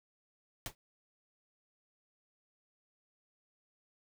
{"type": "noise with exponential decay", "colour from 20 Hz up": "pink", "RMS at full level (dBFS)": -35, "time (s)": [0.66, 0.75], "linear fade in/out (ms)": 1, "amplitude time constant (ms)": 18, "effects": []}